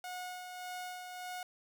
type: tone with tremolo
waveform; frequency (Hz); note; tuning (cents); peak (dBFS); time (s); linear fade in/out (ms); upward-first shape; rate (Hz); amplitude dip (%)
sawtooth; 727; F#5; -31; -36; 0.04-1.43; 2; sine; 1.7; 40
effects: none